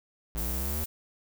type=linear sweep; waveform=square; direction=up; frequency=54.8 to 77.9 Hz; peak=-32 dBFS; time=0.35-0.84 s; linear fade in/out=0 ms
type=noise; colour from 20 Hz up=violet; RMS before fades=-35 dBFS; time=0.37-0.86 s; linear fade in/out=10 ms
effects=none